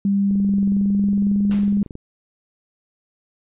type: tone with pitch glide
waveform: sine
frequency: 198.8 to 202.6 Hz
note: G3 to G#3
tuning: +25 to -43 cents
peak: -15 dBFS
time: 0.05-1.83 s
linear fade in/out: 2 ms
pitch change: +32 cents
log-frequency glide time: 0.63-1.51 s
type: click train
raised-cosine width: 3 ms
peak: -21 dBFS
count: 37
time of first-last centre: 0.31-1.954 s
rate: 21.9 Hz
type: noise with exponential decay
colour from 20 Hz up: pink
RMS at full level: -32 dBFS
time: 1.51-1.88 s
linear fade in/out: 1 ms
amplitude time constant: 79 ms
effects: resampled to 8000 Hz